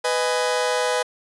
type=chord; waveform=sawtooth; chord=G# minor; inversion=first; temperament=just; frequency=498.4 / 623 / 830.6 Hz; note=B4 / D#5 / G#5; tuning=+16 / +2 / 0 cents; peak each=-18 / -22 / -23 dBFS; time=0.04-1.03 s; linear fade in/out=10 ms; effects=resampled to 24000 Hz